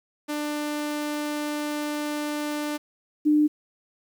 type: tone pair in turn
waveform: sawtooth / sine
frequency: 297.1 / 300.4 Hz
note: D4 / D4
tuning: +20 / +39 cents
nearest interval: unison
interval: 19 cents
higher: second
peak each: -23 / -16 dBFS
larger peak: second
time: 0.28-2.78 / 3.25-3.48 s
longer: first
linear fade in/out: 20 ms
effects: 9-bit